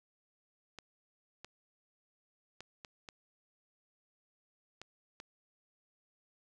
clicks, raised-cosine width 0.2 ms, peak -29 dBFS, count 7, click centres 0.787 / 1.446 / 2.606 / 2.848 / 3.088 / 4.816 / 5.201 s, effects none

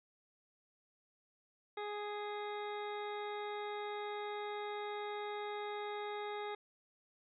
harmonic tone, 415.3 Hz, G#4, in tune, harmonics 1 / 2 / 3 / 4 / 5 / 6 / 8 / 9, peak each -42 / -44 / -49 / -54 / -51 / -60 / -60 / -54 dBFS, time 1.77-6.55 s, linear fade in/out 5 ms, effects none

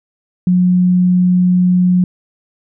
sine tone, 180.6 Hz, F#3, 42 cents flat, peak -8 dBFS, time 0.47-2.04 s, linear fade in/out 2 ms, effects none

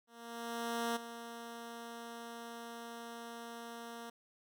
10% pulse tone with ADSR envelope, 233.1 Hz, A#3, in tune, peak -25 dBFS, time 0.07-4.1 s, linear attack 890 ms, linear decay 13 ms, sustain -12 dB, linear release 5 ms, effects none

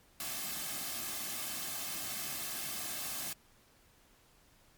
white noise with comb filter, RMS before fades -39 dBFS, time 0.2-3.33 s, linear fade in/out 2 ms, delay 2.1 ms, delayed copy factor -0.65, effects pink hiss -65 dBFS RMS until 4.77 s + MP3 96 kbps

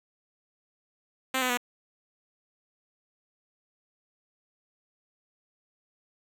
5% pulse tone with pitch steps, 261.6 / 253 / 244.6 Hz, C4 / B3 / B3, 0 / +42 / -16 cents, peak -14 dBFS, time 1.34-1.574 s, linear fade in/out 5 ms, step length 78 ms, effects none

